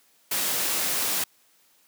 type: noise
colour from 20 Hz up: white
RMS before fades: -26 dBFS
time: 0.31-1.24 s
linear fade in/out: 5 ms
effects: white hiss -62 dBFS RMS until 1.87 s + high-pass 150 Hz 12 dB/octave